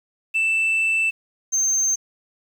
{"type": "tone pair in turn", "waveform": "sine", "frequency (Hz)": [2653, 6310], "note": ["E7", "G8"], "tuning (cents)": [10, 10], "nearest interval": "octave + minor third", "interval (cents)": 1500, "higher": "second", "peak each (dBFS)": -15, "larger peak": "neither", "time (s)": [[0.34, 1.11], [1.52, 1.96]], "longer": "first", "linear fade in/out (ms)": 20, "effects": ["tanh soft clip ceiling -16 dBFS", "8-bit"]}